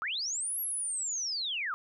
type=linear two-way sweep; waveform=sine; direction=up then down; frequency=1154 to 11620 to 1154 Hz; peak=-31 dBFS; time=0.02-1.74 s; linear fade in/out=0 ms; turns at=0.6 s; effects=none